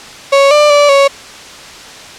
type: tone with pitch steps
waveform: 35% pulse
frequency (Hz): 554 / 594 / 581 / 555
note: C#5 / D5 / D5 / C#5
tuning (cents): -1 / +20 / -19 / +2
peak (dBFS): -3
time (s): 0.32-1.08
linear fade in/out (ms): 10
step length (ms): 190
effects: white hiss -31 dBFS RMS until 2.18 s + low-pass 6000 Hz 12 dB/octave